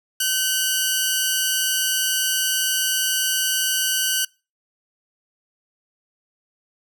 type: tone pair together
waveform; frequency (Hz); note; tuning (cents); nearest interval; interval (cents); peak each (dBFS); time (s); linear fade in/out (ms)
10% pulse; 1531 / 2890; G6 / F#7; -41 / -41; major seventh; 1100; -14; 0.2-4.25; 5
effects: noise-tail reverb RT60 0.3 s tail -24 dB re dry